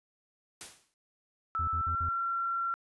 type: noise with exponential decay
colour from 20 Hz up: white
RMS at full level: -40 dBFS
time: 0.61-0.94 s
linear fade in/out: 0 ms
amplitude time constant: 70 ms
type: tone with pitch glide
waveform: sine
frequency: 1318.5 to 1364.2 Hz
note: E6 to F6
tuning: 0 to -41 cents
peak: -29 dBFS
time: 1.55-2.74 s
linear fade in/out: 0 ms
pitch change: +59 cents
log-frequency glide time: 1.76-1.99 s
type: tone bursts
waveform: triangle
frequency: 82.41 Hz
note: E2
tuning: in tune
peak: -31 dBFS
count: 4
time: 1.59-2.091 s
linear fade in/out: 5 ms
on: 87 ms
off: 51 ms
effects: resampled to 24000 Hz